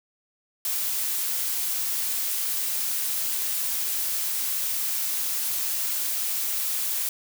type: noise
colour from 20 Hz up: blue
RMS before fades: -27 dBFS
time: 0.65-7.09 s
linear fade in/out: 2 ms
effects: none